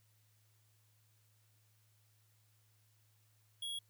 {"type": "tone", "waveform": "square", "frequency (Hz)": 3322, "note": "G#7", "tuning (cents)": 0, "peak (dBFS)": -40, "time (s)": [3.62, 3.79], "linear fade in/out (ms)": 5, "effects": ["added 107 Hz sine -70 dBFS peak until 3.89 s", "white hiss -75 dBFS RMS until 3.89 s"]}